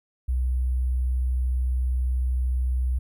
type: tone with sample-and-hold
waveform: sine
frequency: 63 Hz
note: B1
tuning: 35 cents sharp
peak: -21 dBFS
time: 0.28-2.99 s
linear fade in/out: 10 ms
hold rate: 11025 Hz
effects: none